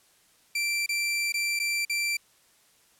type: tone with dropouts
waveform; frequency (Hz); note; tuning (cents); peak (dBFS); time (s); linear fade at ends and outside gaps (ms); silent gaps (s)
sawtooth; 2349; D7; 0; -22; 0.55-2.17; 5; 0.862-0.89 / 1.323-1.34 / 1.592-1.598 / 1.851-1.896
effects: white hiss -62 dBFS RMS until 2.99 s + low-pass 12000 Hz 12 dB/octave